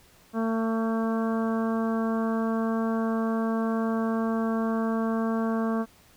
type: harmonic tone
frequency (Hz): 224.9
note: A3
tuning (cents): +38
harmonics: 1 / 2 / 3 / 4 / 5 / 6 / 7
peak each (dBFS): -25 / -32 / -34 / -40 / -36 / -42 / -42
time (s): 0.33-5.86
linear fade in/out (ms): 50
effects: pink hiss -57 dBFS RMS until 6.16 s